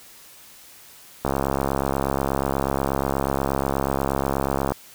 click train, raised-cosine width 1 ms, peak -8 dBFS, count 238, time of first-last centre 1.25-4.72 s, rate 68.3 Hz, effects white hiss -47 dBFS RMS until 4.94 s

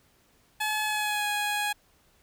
15% pulse tone with pitch glide, 855 to 830.7 Hz, A5 to G#5, -50 to 0 cents, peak -20 dBFS, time 0.6-1.73 s, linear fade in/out 10 ms, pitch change -50 cents, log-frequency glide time 0.85-1.27 s, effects pink hiss -64 dBFS RMS until 2.22 s

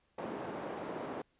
white band-pass noise, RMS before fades -41 dBFS, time 0.18-1.22 s, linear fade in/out 5 ms, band 200 to 650 Hz, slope 12 dB/octave, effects pink hiss -74 dBFS RMS until 1.39 s + resampled to 8000 Hz

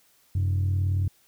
sine tone pair together, 93.61 / 132.3 Hz, F#2 / C3, +21 / +20 cents, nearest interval tritone, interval 599 cents, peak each -20 / -30 dBFS, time 0.35-1.08 s, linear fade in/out 5 ms, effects tanh soft clip ceiling -19 dBFS + white hiss -62 dBFS RMS until 1.27 s

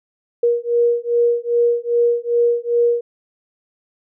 sine beating tone pair, 473.3 / 475.8 Hz, A#4 / A#4, +26 / +35 cents, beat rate 2.5 Hz, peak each -17 dBFS, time 0.43-3.01 s, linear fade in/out 5 ms, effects none

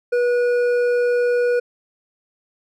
sine tone with hard clipping, 485.9 Hz, B4, 28 cents flat, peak -17 dBFS, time 0.12-1.6 s, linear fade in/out 10 ms, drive 7 dB, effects none

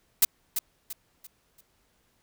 blue noise with echo, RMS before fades -18 dBFS, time 0.22-0.25 s, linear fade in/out 5 ms, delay 340 ms, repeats 4, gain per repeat -9 dB, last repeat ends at 1.61 s, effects pink hiss -69 dBFS RMS until 2.22 s

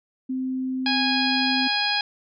sine tone, 259.4 Hz, C4, 15 cents flat, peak -24 dBFS, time 0.29-1.68 s, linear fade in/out 10 ms
harmonic tone, 826 Hz, G#5, 10 cents flat, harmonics 1 / 2 / 3 / 4 / 5 / 6, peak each -28 / -28 / -28 / -28 / -28 / -28 dBFS, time 0.86-2.01 s, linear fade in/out 2 ms
effects none

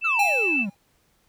sine tone with vibrato, 2641 Hz, E7, 3 cents sharp, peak -20 dBFS, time 0.01-0.66 s, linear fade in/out 50 ms, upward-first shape triangle, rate 7.3 Hz, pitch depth 9 cents each way
triangle exponential sweep, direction down, 1416 to 183.5 Hz, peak -24 dBFS, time 0.04-0.7 s, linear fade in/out 10 ms
square tone with exponential decay, 811 Hz, G#5, 41 cents flat, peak -20 dBFS, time 0.19-0.75 s, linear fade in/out 5 ms, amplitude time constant 120 ms
effects pink hiss -65 dBFS RMS until 1.28 s

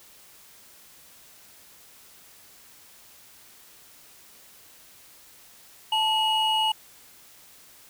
triangle tone pair together, 878.7 / 2903 Hz, A5 / F#7, -3 / -34 cents, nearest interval octave + major sixth, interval 2069 cents, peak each -22 dBFS, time 5.92-6.72 s, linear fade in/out 5 ms, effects white hiss -52 dBFS RMS until 7.89 s

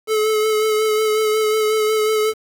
square tone with vibrato, 431.9 Hz, A4, 32 cents flat, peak -16 dBFS, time 0.07-2.34 s, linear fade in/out 50 ms, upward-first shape sine, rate 5.5 Hz, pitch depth 23 cents each way, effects 7-bit

